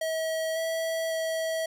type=tone with pitch steps; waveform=square; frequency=642 / 652 / 647 Hz; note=E5 / E5 / E5; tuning=-46 / -19 / -32 cents; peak=-28 dBFS; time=0.01-1.66 s; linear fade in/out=5 ms; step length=550 ms; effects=none